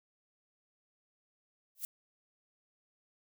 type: noise with exponential growth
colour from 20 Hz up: violet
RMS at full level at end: -33 dBFS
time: 1.75-1.85 s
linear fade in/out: 1 ms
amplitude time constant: 20 ms
effects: none